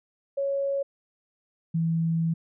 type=tone pair in turn; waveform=sine; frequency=554.4 / 164.43 Hz; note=C#5 / E3; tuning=0 / -4 cents; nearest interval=octave + major sixth; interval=2104 cents; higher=first; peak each=-24 / -22 dBFS; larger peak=second; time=0.37-0.83 / 1.74-2.34 s; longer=second; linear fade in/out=10 ms; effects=none